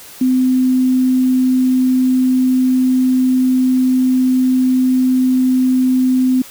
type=tone; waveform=sine; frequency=256.3 Hz; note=C4; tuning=36 cents flat; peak=-10 dBFS; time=0.21-6.42 s; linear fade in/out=5 ms; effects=white hiss -37 dBFS RMS until 6.5 s